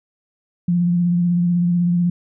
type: tone with vibrato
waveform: sine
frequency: 174.61 Hz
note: F3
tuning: in tune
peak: -14 dBFS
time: 0.68-2.1 s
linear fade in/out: 5 ms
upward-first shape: sine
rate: 16 Hz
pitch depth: 27 cents each way
effects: none